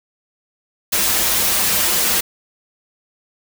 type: noise with comb filter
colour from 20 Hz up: white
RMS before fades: -17 dBFS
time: 0.92-2.21 s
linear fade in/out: 10 ms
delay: 7.2 ms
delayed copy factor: -1
effects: none